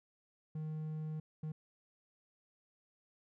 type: tone bursts at uneven times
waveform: triangle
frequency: 155.5 Hz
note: D#3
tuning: 1 cent flat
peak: -36 dBFS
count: 2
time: 0.55-1.2 / 1.43-1.52 s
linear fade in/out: 5 ms
effects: none